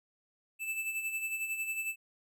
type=tone with tremolo; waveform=square; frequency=2637 Hz; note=E7; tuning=in tune; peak=-32 dBFS; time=0.59-1.96 s; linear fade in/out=50 ms; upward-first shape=sine; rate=11 Hz; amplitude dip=55%; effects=none